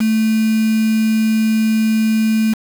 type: tone with quantisation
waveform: sine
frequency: 220 Hz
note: A3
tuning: in tune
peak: -12 dBFS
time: 0-2.54 s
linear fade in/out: 10 ms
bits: 4
effects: none